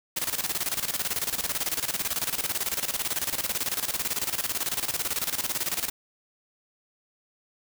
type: noise with tremolo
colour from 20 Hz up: white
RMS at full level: -27 dBFS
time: 0.16-5.9 s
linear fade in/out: 10 ms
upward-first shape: square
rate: 18 Hz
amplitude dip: 75%
effects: none